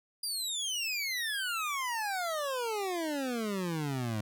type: exponential sweep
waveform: 25% pulse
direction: down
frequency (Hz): 4874 to 103.5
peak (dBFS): -28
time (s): 0.23-4.21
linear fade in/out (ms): 5
effects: none